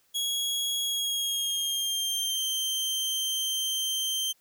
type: tone with pitch glide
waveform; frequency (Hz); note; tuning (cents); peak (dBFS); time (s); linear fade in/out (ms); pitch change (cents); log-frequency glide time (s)
sawtooth; 3322 to 3136; G#7 to G7; 0 to 0; -24; 0.14-4.33; 20; -100; 0.83-2.45
effects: white hiss -67 dBFS RMS until 4.4 s